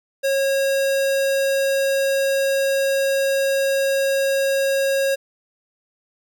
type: tone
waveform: square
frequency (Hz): 545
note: C#5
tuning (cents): -29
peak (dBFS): -18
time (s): 0.23-5.16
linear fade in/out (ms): 20
effects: none